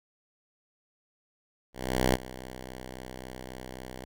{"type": "tone with ADSR envelope", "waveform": "5% pulse", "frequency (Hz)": 63.7, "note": "C2", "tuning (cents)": -46, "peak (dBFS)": -10, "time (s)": [1.73, 4.05], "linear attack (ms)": 410, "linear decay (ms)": 25, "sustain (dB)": -19, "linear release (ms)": 6, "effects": []}